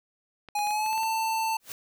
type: clicks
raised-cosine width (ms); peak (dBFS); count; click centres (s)
0.3; -28; 8; 0.487 / 0.59 / 0.671 / 0.708 / 0.862 / 0.93 / 0.978 / 1.033
type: tone with pitch glide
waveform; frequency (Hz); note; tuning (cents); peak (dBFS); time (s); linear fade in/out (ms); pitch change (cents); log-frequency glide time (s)
square; 830.6 to 890.2; G#5 to A5; 0 to +20; -26; 0.55-1.57; 5; +120; 0.65-1.01
type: noise with exponential growth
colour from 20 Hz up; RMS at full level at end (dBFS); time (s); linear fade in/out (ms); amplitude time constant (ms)
white; -34; 1.6-1.72; 1; 26
effects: none